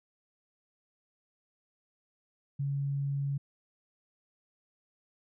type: tone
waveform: sine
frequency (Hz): 140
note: C#3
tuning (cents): +18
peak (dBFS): -29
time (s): 2.59-3.38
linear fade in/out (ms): 10
effects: none